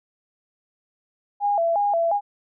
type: tone with vibrato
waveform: sine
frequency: 740 Hz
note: F#5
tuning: in tune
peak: -18 dBFS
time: 1.4-2.21 s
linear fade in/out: 50 ms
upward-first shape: square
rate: 2.8 Hz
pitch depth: 170 cents each way
effects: none